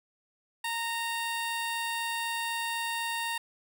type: tone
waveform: 15% pulse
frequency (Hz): 924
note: A#5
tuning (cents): -16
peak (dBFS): -24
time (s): 0.64-3.38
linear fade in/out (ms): 5
effects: none